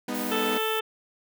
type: chord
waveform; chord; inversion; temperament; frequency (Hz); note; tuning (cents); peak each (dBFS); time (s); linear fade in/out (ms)
sawtooth; G# minor; none; equal with one note detuned; 203.6 / 246.9 / 311.1; G#3 / B3 / D#4; -34 / 0 / 0; -31 / -27 / -31; 0.08-0.58; 5
type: noise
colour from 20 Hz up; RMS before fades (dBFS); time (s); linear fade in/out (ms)
violet; -36; 0.14-0.8; 10
type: harmonic tone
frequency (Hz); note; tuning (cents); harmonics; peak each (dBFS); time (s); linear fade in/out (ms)
440; A4; 0; 1 / 2 / 3 / 4 / 5 / 6 / 7 / 8; -28 / -34 / -32 / -36 / -44 / -35 / -35 / -38; 0.31-0.81; 10
effects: none